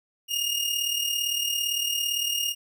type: tone with amplitude modulation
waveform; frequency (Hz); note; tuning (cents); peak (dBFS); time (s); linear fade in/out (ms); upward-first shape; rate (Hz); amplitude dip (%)
sawtooth; 2843; F7; +30; -19; 0.28-2.55; 50; sine; 37.7; 55
effects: none